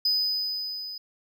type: tone with level ramp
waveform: triangle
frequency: 4997 Hz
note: D#8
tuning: 7 cents sharp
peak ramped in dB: -19 to -34 dBFS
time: 0.05-0.98 s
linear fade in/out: 5 ms
effects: none